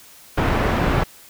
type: low-pass noise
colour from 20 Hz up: pink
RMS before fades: -19 dBFS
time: 0.37-1.04 s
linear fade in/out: 10 ms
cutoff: 1800 Hz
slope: 12 dB/octave
effects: white hiss -46 dBFS RMS until 1.29 s